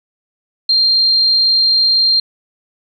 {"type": "tone", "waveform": "sine", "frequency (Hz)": 4186, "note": "C8", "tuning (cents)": 0, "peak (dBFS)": -9, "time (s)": [0.69, 2.2], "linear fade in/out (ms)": 5, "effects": []}